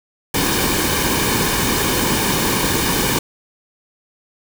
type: noise with comb filter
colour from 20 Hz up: pink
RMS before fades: -18 dBFS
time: 0.34-3.19 s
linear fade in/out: 5 ms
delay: 1.5 ms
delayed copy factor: -0.6
effects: none